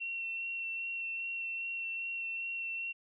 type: tone with vibrato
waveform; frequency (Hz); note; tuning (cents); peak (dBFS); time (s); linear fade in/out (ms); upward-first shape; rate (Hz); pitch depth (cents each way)
sine; 2717; F7; -48; -35; 0-2.93; 20; sine; 2.5; 12
effects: none